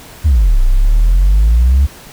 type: exponential two-way sweep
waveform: sine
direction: down then up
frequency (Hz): 83.6 to 30.1 to 71.6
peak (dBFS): -4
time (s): 0.24-1.87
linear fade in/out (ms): 20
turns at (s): 0.61
effects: tanh soft clip ceiling -4 dBFS + pink hiss -36 dBFS RMS until 2.12 s